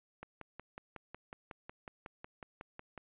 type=click train; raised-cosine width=0.5 ms; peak=-30 dBFS; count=16; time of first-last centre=0.23-2.977 s; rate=5.46 Hz; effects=resampled to 8000 Hz